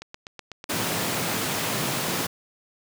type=click train; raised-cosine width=0.2 ms; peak=-20 dBFS; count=11; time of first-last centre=0.02-1.262 s; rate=8.05 Hz
type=high-pass noise; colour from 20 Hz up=pink; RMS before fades=-27 dBFS; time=0.69-2.27 s; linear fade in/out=10 ms; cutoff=120 Hz; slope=24 dB/octave
effects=none